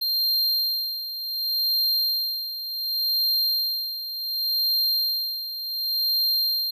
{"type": "tone with tremolo", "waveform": "square", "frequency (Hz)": 4186, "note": "C8", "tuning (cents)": 0, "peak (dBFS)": -20, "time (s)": [0.01, 6.71], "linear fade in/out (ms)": 10, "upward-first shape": "sine", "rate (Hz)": 0.68, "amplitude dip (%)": 70, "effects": []}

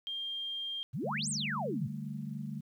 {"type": "tone", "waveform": "sine", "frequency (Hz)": 3200, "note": "G7", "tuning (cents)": 35, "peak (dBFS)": -35, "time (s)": [0.07, 0.83], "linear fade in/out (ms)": 0}
{"type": "exponential two-way sweep", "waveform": "sine", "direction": "up then down", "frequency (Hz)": [103.83, 9150, 103.83], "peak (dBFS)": -33, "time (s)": [0.93, 1.88], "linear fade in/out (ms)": 20, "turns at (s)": 1.29}
{"type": "chord", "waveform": "sine", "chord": "D suspended fourth", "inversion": "none", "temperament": "equal", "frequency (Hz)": [146.83, 196, 220], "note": ["D3", "G3", "A3"], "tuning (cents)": [0, 0, 0], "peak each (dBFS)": [-40, -42, -41], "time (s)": [1.03, 2.61], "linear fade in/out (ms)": 10}
{"effects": ["11-bit"]}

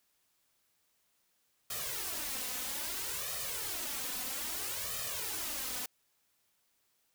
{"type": "noise with flanger", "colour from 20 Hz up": "white", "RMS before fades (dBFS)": -38, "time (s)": [1.7, 5.86], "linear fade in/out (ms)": 5, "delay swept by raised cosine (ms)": [1.6, 4], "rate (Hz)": 0.61, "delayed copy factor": 0.85, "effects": ["white hiss -75 dBFS RMS until 7.14 s"]}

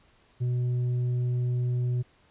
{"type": "tone with tanh clipping", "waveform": "sine", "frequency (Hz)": 123.4, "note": "B2", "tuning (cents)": -1, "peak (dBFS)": -25, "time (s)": [0.4, 2.03], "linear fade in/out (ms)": 20, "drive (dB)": 4, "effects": ["pink hiss -62 dBFS RMS until 2.3 s", "resampled to 8000 Hz"]}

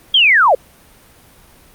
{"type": "linear sweep", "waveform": "sine", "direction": "down", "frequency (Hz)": [3322, 465.8], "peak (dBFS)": -7, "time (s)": [0.14, 0.55], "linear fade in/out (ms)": 5, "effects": ["pink hiss -46 dBFS RMS until 1.74 s", "Opus 32 kbps"]}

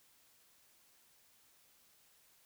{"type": "silence", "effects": ["white hiss -68 dBFS RMS until 2.45 s"]}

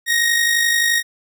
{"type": "tone with amplitude modulation", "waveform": "sawtooth", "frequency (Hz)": 1872, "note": "A#6", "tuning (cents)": 7, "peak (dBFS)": -9, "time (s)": [0.06, 1.03], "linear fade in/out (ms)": 50, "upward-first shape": "sine", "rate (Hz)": 51.5, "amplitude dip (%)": 45, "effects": []}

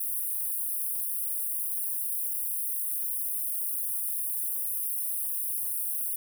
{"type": "high-pass noise", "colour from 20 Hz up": "white", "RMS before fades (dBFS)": -31, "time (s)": [0, 6.16], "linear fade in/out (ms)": 5, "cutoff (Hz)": 9200, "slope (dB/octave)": 96, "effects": []}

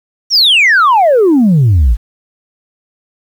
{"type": "exponential sweep", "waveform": "sine", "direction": "down", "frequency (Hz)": [5830, 49], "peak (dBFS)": -3, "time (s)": [0.3, 1.97], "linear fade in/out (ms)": 50, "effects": ["tanh soft clip ceiling -3 dBFS", "7-bit"]}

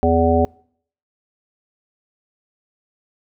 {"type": "harmonic tone", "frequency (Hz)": 83, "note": "E2", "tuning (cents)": 12, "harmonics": [1, 3, 5, 7, 9], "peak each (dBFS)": [-19, -19, -19, -19, -19], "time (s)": [0.03, 0.45], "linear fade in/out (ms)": 0, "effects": ["noise-tail reverb RT60 0.6 s tail -26 dB re dry"]}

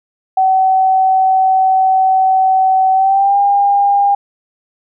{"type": "tone with pitch glide", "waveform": "sine", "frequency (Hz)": [759, 804.1], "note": ["F#5", "G5"], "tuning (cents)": [44, 44], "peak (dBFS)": -8, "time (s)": [0.37, 4.15], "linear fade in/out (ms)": 5, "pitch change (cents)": 100, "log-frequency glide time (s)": [2.93, 3.38], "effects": []}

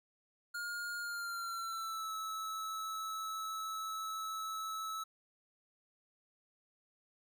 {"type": "tone with pitch glide", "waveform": "square", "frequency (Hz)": [1421, 1303.1], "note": ["F6", "E6"], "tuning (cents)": [30, -20], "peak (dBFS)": -39, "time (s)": [0.54, 5.04], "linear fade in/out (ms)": 10, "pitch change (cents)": -150, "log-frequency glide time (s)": [1, 2.11], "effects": []}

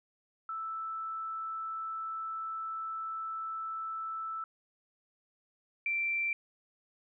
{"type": "tone pair in turn", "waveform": "sine", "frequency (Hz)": [1318.5, 2349], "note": ["E6", "D7"], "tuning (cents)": [0, 0], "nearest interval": "minor seventh", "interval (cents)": 1000, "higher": "second", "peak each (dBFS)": [-35, -29], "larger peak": "second", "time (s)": [[0.49, 4.44], [5.86, 6.33]], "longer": "first", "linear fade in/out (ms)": 2, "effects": []}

